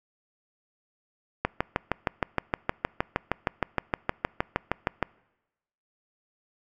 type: click train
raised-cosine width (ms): 0.5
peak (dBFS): -8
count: 24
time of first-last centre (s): 1.45-5.027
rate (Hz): 6.43
effects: noise-tail reverb RT60 1.0 s tail -25 dB re dry